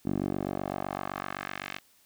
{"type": "tone with band-pass filter sweep", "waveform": "10% pulse", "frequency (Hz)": 47.84, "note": "G1", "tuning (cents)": -41, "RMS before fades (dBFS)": -34, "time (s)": [0.05, 1.79], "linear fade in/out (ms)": 10, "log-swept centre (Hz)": [270, 2600], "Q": 1.4, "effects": ["white hiss -63 dBFS RMS until 2.05 s"]}